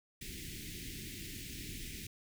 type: band-stop noise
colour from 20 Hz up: pink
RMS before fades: -45 dBFS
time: 0.21-2.07 s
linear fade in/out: 5 ms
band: 380 to 1900 Hz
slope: 48 dB/octave
effects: none